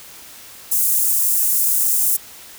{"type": "high-pass noise", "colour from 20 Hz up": "white", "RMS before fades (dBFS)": -17, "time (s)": [0.71, 2.17], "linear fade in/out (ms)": 10, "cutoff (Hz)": 7700, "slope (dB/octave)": 24, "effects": ["white hiss -40 dBFS RMS until 2.58 s"]}